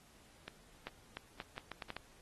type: accelerating click train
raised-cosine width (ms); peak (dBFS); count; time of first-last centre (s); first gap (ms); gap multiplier
0.3; -26; 9; 0.48-1.966; 390; 0.77
effects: pink hiss -64 dBFS RMS until 2.21 s + AAC 32 kbps